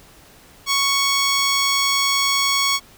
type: tone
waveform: 10% pulse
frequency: 1110 Hz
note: C#6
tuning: 2 cents sharp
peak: -8 dBFS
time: 0.66-2.8 s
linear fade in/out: 50 ms
effects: pink hiss -48 dBFS RMS until 2.97 s